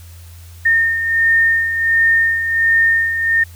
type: beating tone pair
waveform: sine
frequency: 1824 / 1825.4 Hz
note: A#6 / A#6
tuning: -38 / -37 cents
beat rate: 1.4 Hz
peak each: -20 / -12 dBFS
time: 0.65-3.44 s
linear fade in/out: 10 ms
effects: added 85 Hz sine -35 dBFS peak until 3.55 s + white hiss -46 dBFS RMS until 3.55 s